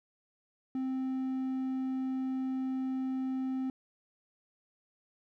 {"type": "tone", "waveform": "triangle", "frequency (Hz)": 261.6, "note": "C4", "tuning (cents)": 0, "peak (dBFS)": -29, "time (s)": [0.75, 3.7], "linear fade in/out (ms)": 2, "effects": []}